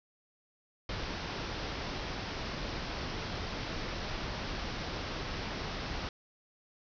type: low-pass noise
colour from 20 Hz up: pink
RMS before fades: -38 dBFS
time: 0.89-6.09 s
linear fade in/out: 2 ms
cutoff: 5700 Hz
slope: 96 dB/octave
effects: none